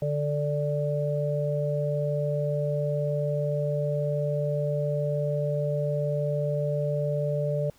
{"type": "harmonic tone", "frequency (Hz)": 146.83, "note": "D3", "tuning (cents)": 0, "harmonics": [1, 3, 4], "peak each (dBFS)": [-27, -33, -28], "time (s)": [0.02, 7.7], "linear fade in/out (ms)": 2, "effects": ["pink hiss -60 dBFS RMS until 7.78 s"]}